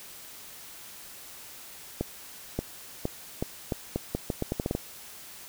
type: accelerating click train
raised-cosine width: 2 ms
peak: -14 dBFS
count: 14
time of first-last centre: 2.01-4.751 s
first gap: 580 ms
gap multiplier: 0.8
effects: white hiss -46 dBFS RMS until 5.48 s